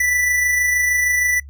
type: tone with amplitude modulation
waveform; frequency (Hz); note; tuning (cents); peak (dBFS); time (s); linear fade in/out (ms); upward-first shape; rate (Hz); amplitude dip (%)
square; 1975.5; B6; 0; -15; 0-1.4; 5; sine; 26.4; 30
effects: noise-tail reverb RT60 0.1 s tail -23 dB re dry + added 70 Hz sine -35 dBFS peak until 1.49 s